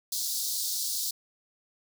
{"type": "high-pass noise", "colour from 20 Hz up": "pink", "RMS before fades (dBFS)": -31, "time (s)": [0.12, 1.11], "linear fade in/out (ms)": 5, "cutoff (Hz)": 4000, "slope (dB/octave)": 48, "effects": []}